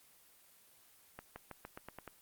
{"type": "accelerating click train", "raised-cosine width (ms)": 0.5, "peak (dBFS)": -30, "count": 8, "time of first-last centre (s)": [1.19, 2.077], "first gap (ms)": 170, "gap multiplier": 0.9, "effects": ["white hiss -64 dBFS RMS until 2.21 s", "Opus 24 kbps"]}